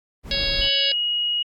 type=noise; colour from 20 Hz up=brown; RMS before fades=-30 dBFS; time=0.23-0.7 s; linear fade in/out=50 ms
type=harmonic tone; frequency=554.4 Hz; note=C#5; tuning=in tune; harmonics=1 / 3 / 4 / 5 / 6 / 7 / 8 / 9; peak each=-32 / -33 / -33 / -30 / -28 / -27 / -29 / -27 dBFS; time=0.31-0.92 s; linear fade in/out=2 ms
type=tone with pitch glide; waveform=sine; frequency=2960 to 2891 Hz; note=F#7 to F#7; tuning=0 to -41 cents; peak=-20 dBFS; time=0.61-1.43 s; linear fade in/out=10 ms; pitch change=-41 cents; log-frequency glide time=0.74-0.87 s
effects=AAC 64 kbps